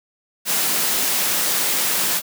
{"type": "high-pass noise", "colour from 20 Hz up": "white", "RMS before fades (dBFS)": -20, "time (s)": [0.45, 2.22], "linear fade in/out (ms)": 50, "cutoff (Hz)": 140, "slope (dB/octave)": 48, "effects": []}